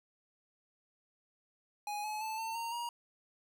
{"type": "tone with pitch steps", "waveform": "square", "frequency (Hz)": [830.6, 853, 875.9, 899.5, 923.7, 948.6], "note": ["G#5", "G#5", "A5", "A5", "A#5", "A#5"], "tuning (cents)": [0, 46, -8, 38, -16, 30], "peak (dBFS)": -37, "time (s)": [1.87, 2.89], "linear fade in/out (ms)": 2, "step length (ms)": 170, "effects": []}